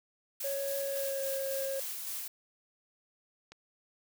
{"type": "noise with tremolo", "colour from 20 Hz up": "blue", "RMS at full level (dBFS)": -38, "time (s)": [0.4, 2.28], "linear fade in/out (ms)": 5, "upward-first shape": "square", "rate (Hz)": 3.6, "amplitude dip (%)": 25}
{"type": "tone with pitch glide", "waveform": "triangle", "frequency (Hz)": [554.4, 542.7], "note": ["C#5", "C#5"], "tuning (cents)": [0, -37], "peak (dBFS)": -31, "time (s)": [0.44, 1.8], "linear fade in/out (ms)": 5, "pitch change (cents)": -37, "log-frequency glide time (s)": [0.83, 1.29]}
{"type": "click", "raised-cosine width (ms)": 0.2, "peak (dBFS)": -32, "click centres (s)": 3.52}
{"effects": []}